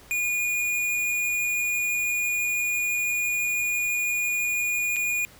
square tone with dropouts, 2442 Hz, D#7, 33 cents flat, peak -24 dBFS, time 0.11-5.25 s, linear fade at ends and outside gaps 0 ms, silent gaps 4.961-4.966 s, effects pink hiss -51 dBFS RMS until 5.39 s

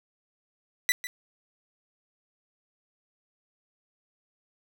sawtooth tone with echo, 1975.5 Hz, B6, in tune, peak -17 dBFS, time 0.89-0.92 s, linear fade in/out 0 ms, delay 150 ms, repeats 1, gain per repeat -13 dB, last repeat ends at 1.07 s, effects none

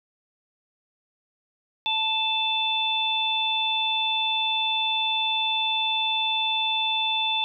harmonic tone, 880 Hz, A5, in tune, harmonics 1 / 3 / 4, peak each -28 / -29 / -24 dBFS, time 1.86-7.44 s, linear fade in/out 0 ms, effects none

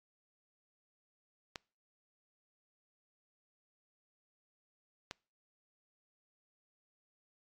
clicks, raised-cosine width 0.2 ms, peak -23 dBFS, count 2, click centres 1.558 / 5.111 s, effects noise-tail reverb RT60 0.4 s tail -26 dB re dry + AAC 64 kbps

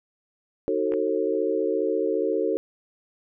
sine chord, D# diminished seventh, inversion none, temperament just, 311.1 / 373.4 / 448 / 537.6 Hz, D#4 / F#4 / A4 / C5, 0 / +16 / +31 / +47 cents, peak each -29 / -27 / -25 / -29 dBFS, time 0.68-2.57 s, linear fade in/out 0 ms
clicks, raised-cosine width 0.5 ms, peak -25 dBFS, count 2, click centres 0.921 / 0.938 s
effects none

